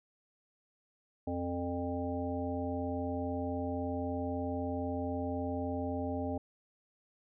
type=harmonic tone with a mistuned harmonic; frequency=88.1 Hz; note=F2; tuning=16 cents sharp; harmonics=1 / 3 / 5 / 7 / 9; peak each=-39 / -36 / -42 / -40 / -42 dBFS; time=1.27-6.38 s; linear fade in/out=5 ms; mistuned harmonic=7; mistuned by=-33 cents; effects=none